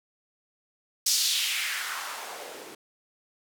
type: noise with band-pass filter sweep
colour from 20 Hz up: blue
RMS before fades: -30 dBFS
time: 1.06-2.75 s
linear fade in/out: 5 ms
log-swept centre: 5600 to 320 Hz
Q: 2.1
effects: none